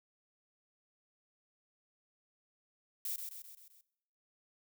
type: noise with echo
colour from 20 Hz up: violet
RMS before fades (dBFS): -38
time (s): 3.05-3.16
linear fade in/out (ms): 2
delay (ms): 130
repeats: 5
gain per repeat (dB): -5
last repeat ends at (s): 3.81
effects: noise-tail reverb RT60 0.8 s tail -20 dB re dry